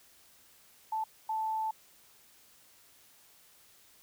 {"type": "tone bursts at uneven times", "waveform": "sine", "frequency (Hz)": 878, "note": "A5", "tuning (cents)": -4, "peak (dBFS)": -30, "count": 2, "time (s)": [[0.92, 1.04], [1.29, 1.71]], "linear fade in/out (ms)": 5, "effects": ["white hiss -61 dBFS RMS until 4.02 s"]}